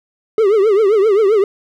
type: tone with vibrato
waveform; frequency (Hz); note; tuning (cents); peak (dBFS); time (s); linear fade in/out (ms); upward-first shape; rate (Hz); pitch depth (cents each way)
triangle; 415.3; G#4; 0; -7; 0.38-1.44; 2; triangle; 7.6; 180
effects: none